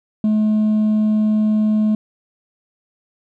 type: tone with hard clipping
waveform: triangle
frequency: 214.3 Hz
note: A3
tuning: 45 cents flat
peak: -12 dBFS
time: 0.24-1.95 s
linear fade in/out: 2 ms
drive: 1 dB
effects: none